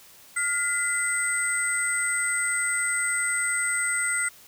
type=tone cluster; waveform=sine; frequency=1407 / 2020 / 8210 Hz; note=F6 / B6 / C9; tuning=+12 / +39 / -34 cents; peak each=-27 / -27 / -26 dBFS; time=0.36-4.29 s; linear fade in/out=10 ms; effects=tanh soft clip ceiling -16 dBFS + white hiss -51 dBFS RMS until 4.47 s